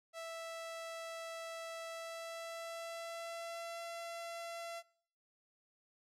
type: tone with pitch glide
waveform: sawtooth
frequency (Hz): 659.3 to 676.3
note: E5 to E5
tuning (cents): 0 to +44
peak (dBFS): -39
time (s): 0.13-4.83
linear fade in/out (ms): 50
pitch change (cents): +44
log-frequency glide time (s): 1.88-3.85
effects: noise-tail reverb RT60 0.6 s tail -23 dB re dry + low-pass 11000 Hz 12 dB/octave